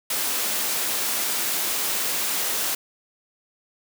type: high-pass noise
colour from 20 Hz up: white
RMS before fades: -25 dBFS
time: 0.1-2.75 s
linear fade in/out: 5 ms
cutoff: 210 Hz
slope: 12 dB/octave
effects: none